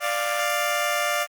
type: tone pair together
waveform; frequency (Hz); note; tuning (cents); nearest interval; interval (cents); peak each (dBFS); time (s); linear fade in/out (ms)
15% pulse; 590 / 699.2; D5 / F5; +8 / +2; minor third; 294; -18 / -19; 0-1.27; 50
effects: Opus 24 kbps